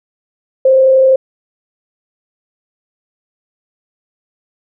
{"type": "tone with frequency modulation", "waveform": "sine", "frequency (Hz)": 527, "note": "C5", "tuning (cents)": 12, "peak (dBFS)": -5, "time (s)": [0.65, 1.16], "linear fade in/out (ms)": 5, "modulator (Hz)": 31.9, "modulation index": 0.21, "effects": []}